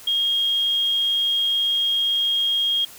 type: tone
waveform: sine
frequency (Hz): 3251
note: G#7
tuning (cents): -38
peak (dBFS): -18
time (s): 0.07-2.85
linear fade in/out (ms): 5
effects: white hiss -43 dBFS RMS until 2.98 s